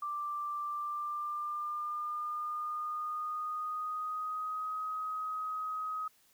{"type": "tone with pitch glide", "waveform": "sine", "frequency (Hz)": [1178, 1262.5], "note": ["D6", "D#6"], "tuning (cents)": [5, 25], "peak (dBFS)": -34, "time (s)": [0.02, 6.08], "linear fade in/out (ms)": 5, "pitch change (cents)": 120, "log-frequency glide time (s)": [0.65, 4.77], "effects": ["white hiss -67 dBFS RMS until 6.33 s"]}